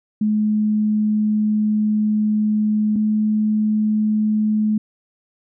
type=tone pair in turn; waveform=sine; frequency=212.8 / 214 Hz; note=G#3 / A3; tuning=+42 / -48 cents; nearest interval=unison; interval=10 cents; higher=second; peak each=-15 dBFS; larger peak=neither; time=0.21-2.96 / 2.96-4.78 s; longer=first; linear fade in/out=5 ms; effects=none